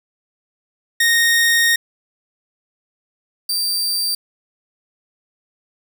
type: tone pair in turn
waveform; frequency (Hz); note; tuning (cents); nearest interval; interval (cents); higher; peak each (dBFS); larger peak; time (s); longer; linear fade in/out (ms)
sawtooth; 1857 / 4679; A#6 / D8; -7 / -7; octave + major third; 1600; second; -9 / -15; first; 1-1.76 / 3.49-4.15; first; 5
effects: 7-bit